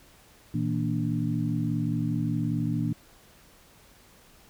harmonic tone with a mistuned harmonic, 58.6 Hz, A#1, 10 cents sharp, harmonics 2 / 3 / 4 / 5, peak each -30 / -29 / -31 / -32 dBFS, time 0.54-2.93 s, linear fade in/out 5 ms, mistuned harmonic 3, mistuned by -140 cents, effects pink hiss -56 dBFS RMS until 4.49 s

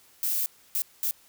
violet noise bursts at uneven times, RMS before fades -27 dBFS, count 3, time 0.23-0.46 / 0.75-0.82 / 1.03-1.11 s, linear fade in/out 0 ms, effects white hiss -58 dBFS RMS until 1.28 s

